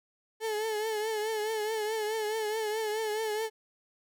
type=tone with vibrato; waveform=35% pulse; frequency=432.9 Hz; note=A4; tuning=28 cents flat; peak=-28 dBFS; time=0.4-3.5 s; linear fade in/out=50 ms; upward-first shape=triangle; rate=4.7 Hz; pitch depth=69 cents each way; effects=none